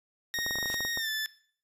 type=tone with pitch glide; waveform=20% pulse; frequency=1864.7 to 1749.9 Hz; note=A#6 to A6; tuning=0 to -10 cents; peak=-25 dBFS; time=0.34-1.26 s; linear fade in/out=0 ms; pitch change=-110 cents; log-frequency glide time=0.96-1.09 s
type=clicks; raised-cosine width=1 ms; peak=-24 dBFS; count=12; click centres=0.388 / 0.464 / 0.509 / 0.556 / 0.586 / 0.628 / 0.658 / 0.701 / 0.742 / 0.806 / 0.85 / 0.974 s
type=noise with exponential growth; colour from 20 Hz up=white; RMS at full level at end=-41 dBFS; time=0.51-0.75 s; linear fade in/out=5 ms; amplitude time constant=52 ms
effects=noise-tail reverb RT60 0.5 s tail -17 dB re dry + resampled to 32000 Hz